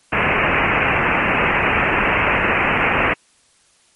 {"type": "low-pass noise", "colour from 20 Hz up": "white", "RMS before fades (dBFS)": -17, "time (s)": [0.12, 3.14], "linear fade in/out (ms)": 10, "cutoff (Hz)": 2700, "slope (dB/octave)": 96, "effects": ["white hiss -56 dBFS RMS until 3.95 s", "MP3 48 kbps"]}